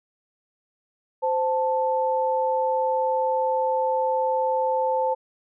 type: tone pair together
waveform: sine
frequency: 519.3 / 880 Hz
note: C5 / A5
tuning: -13 / 0 cents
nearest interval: major sixth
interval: 913 cents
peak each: -23 dBFS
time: 1.22-5.15 s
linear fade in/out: 20 ms
effects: none